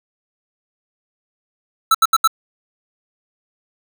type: tone bursts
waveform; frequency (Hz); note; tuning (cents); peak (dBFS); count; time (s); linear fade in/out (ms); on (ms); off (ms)
square; 1318.5; E6; 0; -10; 4; 1.91-2.276; 5; 36; 74
effects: none